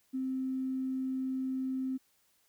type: tone with tanh clipping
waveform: triangle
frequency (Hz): 261.6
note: C4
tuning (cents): 0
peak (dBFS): -31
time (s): 0.13-1.98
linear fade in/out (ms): 20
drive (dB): 3
effects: white hiss -71 dBFS RMS until 2.48 s